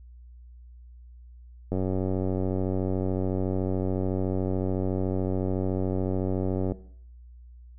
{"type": "click train", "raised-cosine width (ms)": 2, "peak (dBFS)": -15, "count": 470, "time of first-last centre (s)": [1.72, 6.72], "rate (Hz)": 93.8, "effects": ["noise-tail reverb RT60 0.6 s tail -18 dB re dry", "added 60 Hz sine -45 dBFS peak until 7.78 s"]}